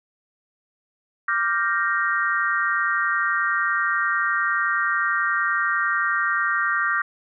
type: chord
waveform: sine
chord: G minor seventh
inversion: second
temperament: equal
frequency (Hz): 1174.7 / 1396.9 / 1568 / 1864.7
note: D6 / F6 / G6 / Bb6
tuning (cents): 0 / 0 / 0 / 0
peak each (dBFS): -25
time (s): 1.28-7.02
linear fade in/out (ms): 5
effects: none